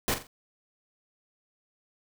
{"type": "noise with echo", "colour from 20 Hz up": "pink", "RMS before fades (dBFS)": -27, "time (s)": [0.08, 0.14], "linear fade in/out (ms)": 0, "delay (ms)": 43, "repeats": 3, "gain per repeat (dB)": -9, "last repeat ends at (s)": 0.269, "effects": []}